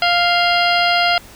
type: harmonic tone with a mistuned harmonic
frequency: 698.5 Hz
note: F5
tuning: in tune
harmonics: 1 / 2 / 3 / 4 / 5 / 6 / 7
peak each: -16 / -19 / -21 / -22 / -23 / -24 / -24 dBFS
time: 0.02-1.18 s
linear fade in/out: 2 ms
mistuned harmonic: 5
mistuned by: -120 cents
effects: pink hiss -41 dBFS RMS until 1.35 s